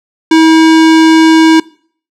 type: tone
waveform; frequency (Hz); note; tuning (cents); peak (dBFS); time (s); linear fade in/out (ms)
square; 321.3; E4; -44; -3; 0.31-1.6; 5
effects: noise-tail reverb RT60 0.5 s tail -22 dB re dry + low-pass 6000 Hz 12 dB/octave